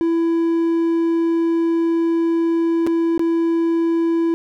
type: tone with dropouts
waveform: triangle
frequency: 332.7 Hz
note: E4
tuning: 16 cents sharp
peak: -13 dBFS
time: 0.01-4.34 s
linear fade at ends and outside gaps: 0 ms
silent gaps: 2.866-2.872 / 3.178-3.194 s
effects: none